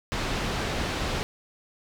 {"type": "low-pass noise", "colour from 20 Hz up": "pink", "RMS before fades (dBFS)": -29, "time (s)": [0.12, 1.23], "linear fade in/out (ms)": 0, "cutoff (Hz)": 4700, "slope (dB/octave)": 12, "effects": []}